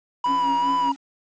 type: tone with vibrato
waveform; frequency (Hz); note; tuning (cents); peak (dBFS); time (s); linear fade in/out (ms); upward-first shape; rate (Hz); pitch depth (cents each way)
triangle; 975; B5; -23; -17; 0.24-0.92; 5; sine; 2.5; 40
type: click train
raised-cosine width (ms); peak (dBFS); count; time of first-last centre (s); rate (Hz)
0.5; -25; 108; 0.26-0.889; 170
type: tone with tremolo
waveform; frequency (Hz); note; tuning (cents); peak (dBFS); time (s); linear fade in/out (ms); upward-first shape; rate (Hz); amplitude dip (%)
triangle; 275.4; C#4; -11; -23; 0.26-0.97; 50; triangle; 5.1; 100
effects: resampled to 16000 Hz + 8-bit